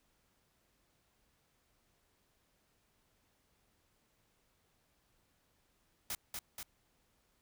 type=noise with echo; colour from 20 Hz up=white; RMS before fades=-39 dBFS; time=6.1-6.15 s; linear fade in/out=2 ms; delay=240 ms; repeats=2; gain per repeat=-3 dB; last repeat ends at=6.63 s; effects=pink hiss -75 dBFS RMS until 7.41 s